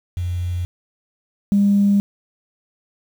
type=tone pair in turn; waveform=sine; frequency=88.7 / 201.3 Hz; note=F2 / G3; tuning=+27 / +46 cents; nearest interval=octave + major second; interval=1419 cents; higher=second; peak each=-20 / -11 dBFS; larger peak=second; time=0.17-0.65 / 1.52-2 s; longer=neither; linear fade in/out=0 ms; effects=tanh soft clip ceiling -7 dBFS + 7-bit